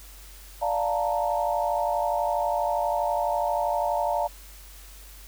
sine chord, Bb major seventh, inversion first, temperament equal, 587.3 / 698.5 / 880 / 932.3 Hz, D5 / F5 / A5 / Bb5, 0 / 0 / 0 / 0 cents, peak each -28 / -27 / -29 / -30 dBFS, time 0.61-4.28 s, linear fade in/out 20 ms, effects added 48 Hz sine -45 dBFS peak until 5.27 s + white hiss -49 dBFS RMS until 5.27 s

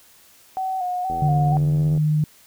sine tone with vibrato, 740 Hz, F#5, in tune, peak -22 dBFS, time 0.57-1.57 s, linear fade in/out 0 ms, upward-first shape square, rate 2.1 Hz, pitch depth 40 cents each way
click train, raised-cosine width 2 ms, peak -21 dBFS, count 74, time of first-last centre 1.1-1.975 s, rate 83.4 Hz
sine tone with pitch glide, 148 to 152.42 Hz, D3 to D#3, +14 to -35 cents, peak -16 dBFS, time 1.22-2.24 s, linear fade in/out 2 ms, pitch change +51 cents, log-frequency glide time 1.63-1.93 s
effects white hiss -52 dBFS RMS until 2.46 s

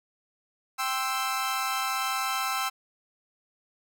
sawtooth chord, C major, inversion second, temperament equal, 784 / 1046.5 / 1318.5 Hz, G5 / C6 / E6, 0 / 0 / 0 cents, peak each -29 / -29 / -26 dBFS, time 0.78-2.7 s, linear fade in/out 20 ms, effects none

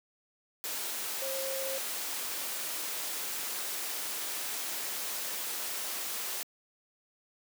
sine tone in noise, 535 Hz, C5, 38 cents sharp, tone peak -35 dBFS, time 1.22-1.78 s, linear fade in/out 0 ms, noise white, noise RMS -36 dBFS, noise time 0.64-6.43 s, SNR -2 dB, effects high-pass 300 Hz 12 dB/octave

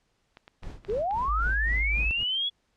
clicks, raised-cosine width 0.3 ms, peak -30 dBFS, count 6, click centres 0.371 / 0.479 / 0.634 / 0.849 / 0.899 / 1.11 s
brown noise with tremolo, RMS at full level -37 dBFS, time 0.62-2.24 s, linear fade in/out 10 ms, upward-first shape sine, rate 3.8 Hz, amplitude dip 90%
sine linear sweep, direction up, 371.1 to 3403 Hz, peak -25 dBFS, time 0.88-2.5 s, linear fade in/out 20 ms
sine tone, 53.2 Hz, G#1, 42 cents sharp, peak -26 dBFS, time 1.28-2.11 s, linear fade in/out 0 ms
effects pink hiss -72 dBFS RMS until 2.76 s + low-pass 7000 Hz 12 dB/octave

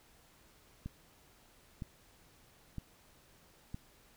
click train, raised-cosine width 5 ms, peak -28 dBFS, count 4, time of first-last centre 0.86-3.745 s, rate 1.04 Hz, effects pink hiss -64 dBFS RMS until 4.16 s

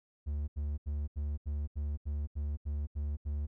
triangle tone bursts, 73.2 Hz, D2, 5 cents flat, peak -30 dBFS, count 11, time 0.26-3.47 s, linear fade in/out 20 ms, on 220 ms, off 79 ms, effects none

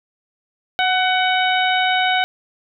harmonic tone with a mistuned harmonic, 749 Hz, F#5, 21 cents sharp, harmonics 1 / 2 / 3 / 4 / 5, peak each -18 / -21 / -23 / -24 / -25 dBFS, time 0.79-2.24 s, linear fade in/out 0 ms, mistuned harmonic 1, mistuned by -24 cents, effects none

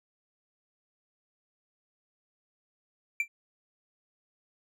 triangle tone with exponential decay, 2349 Hz, D7, in tune, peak -20 dBFS, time 3.2-3.28 s, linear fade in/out 2 ms, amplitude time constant 17 ms, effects none

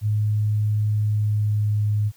sine tone with pitch glide, 105.9 to 104.93 Hz, G#2 to G#2, +34 to +18 cents, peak -18 dBFS, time 0.01-2.12 s, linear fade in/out 50 ms, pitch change -16 cents, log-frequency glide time 0.95-1.83 s, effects white hiss -56 dBFS RMS until 2.16 s

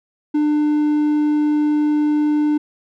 triangle tone, 299.1 Hz, D4, 32 cents sharp, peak -12 dBFS, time 0.34-2.58 s, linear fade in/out 10 ms, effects none

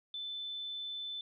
sine tone, 3520 Hz, A7, in tune, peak -38 dBFS, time 0.14-1.21 s, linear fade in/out 2 ms, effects none

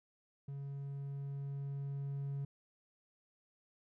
triangle tone with level ramp, 139.5 Hz, C#3, 11 cents sharp, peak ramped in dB -39 to -34 dBFS, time 0.48-2.45 s, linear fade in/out 5 ms, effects tanh soft clip ceiling -30 dBFS

